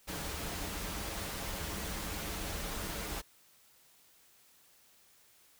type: noise with comb filter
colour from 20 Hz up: pink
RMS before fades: -39 dBFS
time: 0.07-3.22 s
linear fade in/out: 20 ms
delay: 8 ms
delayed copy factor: -0.5
effects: white hiss -64 dBFS RMS until 5.59 s